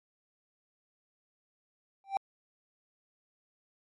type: tone with exponential growth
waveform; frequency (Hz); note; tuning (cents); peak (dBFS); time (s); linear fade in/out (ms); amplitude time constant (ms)
triangle; 783; G5; -2; -21; 2.04-2.17; 1; 27
effects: MP3 48 kbps